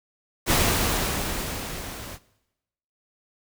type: noise with level ramp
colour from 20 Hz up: pink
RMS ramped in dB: -19 to -39 dBFS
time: 0.46-2.19 s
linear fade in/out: 50 ms
effects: noise-tail reverb RT60 0.9 s tail -19 dB re dry